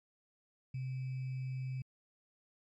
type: tone with sample-and-hold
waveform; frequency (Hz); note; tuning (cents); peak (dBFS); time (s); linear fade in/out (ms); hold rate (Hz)
sine; 130; C3; -11; -36; 0.74-1.82; 5; 2450
effects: low-pass 4000 Hz 12 dB/octave + MP3 96 kbps